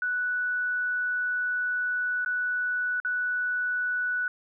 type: tone with dropouts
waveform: sine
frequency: 1480 Hz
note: F#6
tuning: in tune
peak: -25 dBFS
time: 0.02-4.28 s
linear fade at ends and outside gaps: 2 ms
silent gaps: 2.248-2.26 / 3.001-3.048 s
effects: none